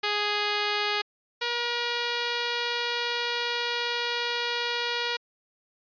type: tone pair in turn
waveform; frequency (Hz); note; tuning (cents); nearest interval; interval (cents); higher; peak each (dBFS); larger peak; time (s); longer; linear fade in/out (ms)
5% pulse; 415.3 / 477.4; G#4 / A#4; 0 / +41; major second; 241; second; -13 / -14; first; 0.03-1.02 / 1.41-5.17; second; 10
effects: resampled to 11025 Hz